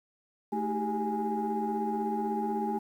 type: tone cluster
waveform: sine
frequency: 219.8 / 316.5 / 386.6 / 402.7 / 830 Hz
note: A3 / D#4 / G4 / G4 / G#5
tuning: -2 / +30 / -24 / +47 / -1 cents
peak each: -32 / -39 / -35 / -39 / -31 dBFS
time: 0.52-2.79 s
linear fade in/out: 10 ms
effects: tanh soft clip ceiling -21 dBFS + 10-bit